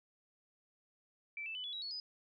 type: tone with pitch steps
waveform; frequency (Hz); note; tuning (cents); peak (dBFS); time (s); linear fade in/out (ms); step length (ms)
sine; 2326 / 2641 / 2999 / 3405 / 3867 / 4391 / 4986; D7 / E7 / F#7 / G#7 / B7 / C#8 / D#8; -17 / +3 / +23 / +42 / -37 / -17 / +3; -40; 1.37-2; 2; 90
effects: none